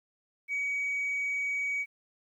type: tone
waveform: sine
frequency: 2262 Hz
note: C#7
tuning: 34 cents sharp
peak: -27 dBFS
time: 0.48-1.86 s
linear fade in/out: 50 ms
effects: tanh soft clip ceiling -26 dBFS + 11-bit